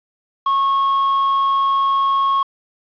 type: tone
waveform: triangle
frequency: 1095 Hz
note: C#6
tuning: 22 cents flat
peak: -12 dBFS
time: 0.46-2.43 s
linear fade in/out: 5 ms
effects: resampled to 11025 Hz + 7-bit